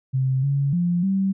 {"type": "tone with pitch steps", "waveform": "sine", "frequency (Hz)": [131.6, 139.9, 174.8, 193.3], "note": ["C3", "C#3", "F3", "G3"], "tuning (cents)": [10, 16, 2, -24], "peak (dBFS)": -18, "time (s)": [0.13, 1.33], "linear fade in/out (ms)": 20, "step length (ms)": 300, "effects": []}